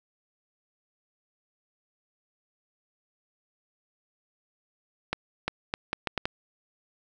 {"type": "accelerating click train", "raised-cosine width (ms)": 0.3, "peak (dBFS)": -11, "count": 7, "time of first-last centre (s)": [5.13, 6.255], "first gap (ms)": 350, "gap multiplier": 0.74, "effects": []}